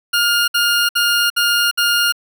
20% pulse tone bursts, 1415 Hz, F6, 22 cents sharp, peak -8 dBFS, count 5, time 0.13-2.124 s, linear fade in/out 10 ms, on 350 ms, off 61 ms, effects none

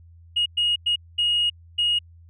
sine tone bursts at uneven times, 2876 Hz, F#7, 50 cents flat, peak -17 dBFS, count 5, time 0.36-0.46 / 0.57-0.76 / 0.86-0.96 / 1.18-1.5 / 1.78-1.99 s, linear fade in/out 10 ms, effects tanh soft clip ceiling -15 dBFS + added 84 Hz sine -46 dBFS peak until 2.29 s

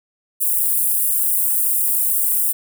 white high-pass noise, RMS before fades -18 dBFS, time 0.4-2.53 s, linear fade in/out 20 ms, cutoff 8700 Hz, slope 48 dB/octave, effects none

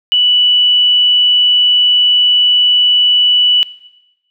sine tone, 2960 Hz, F#7, in tune, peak -7 dBFS, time 0.12-3.63 s, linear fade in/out 0 ms, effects noise-tail reverb RT60 1.0 s tail -19 dB re dry

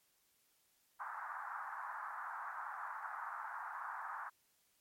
pink band-pass noise, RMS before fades -45 dBFS, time 0.99-4.3 s, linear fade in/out 20 ms, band 840 to 1600 Hz, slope 48 dB/octave, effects white hiss -75 dBFS RMS until 4.8 s + MP3 64 kbps

